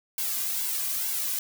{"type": "noise with flanger", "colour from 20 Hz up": "blue", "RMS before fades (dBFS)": -29, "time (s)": [0.18, 1.39], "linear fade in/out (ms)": 2, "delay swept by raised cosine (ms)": [1.6, 2.26], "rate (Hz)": 2.2, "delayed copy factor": -0.9, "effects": []}